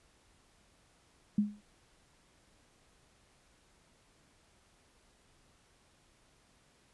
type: tone with exponential decay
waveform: sine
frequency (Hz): 207.7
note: G#3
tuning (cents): 0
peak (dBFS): -22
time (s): 1.38-1.61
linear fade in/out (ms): 5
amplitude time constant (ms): 50
effects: pink hiss -67 dBFS RMS until 6.93 s + resampled to 24000 Hz